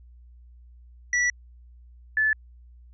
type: tone pair in turn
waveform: square / sine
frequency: 1950 / 1737.3 Hz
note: B6 / A6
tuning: -23 / -22 cents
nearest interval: major second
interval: 199 cents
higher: first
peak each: -21 / -19 dBFS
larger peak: second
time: 1.13-1.3 / 2.17-2.33 s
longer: first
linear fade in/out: 2 ms
effects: added 60 Hz sine -47 dBFS peak until 2.93 s + resampled to 16000 Hz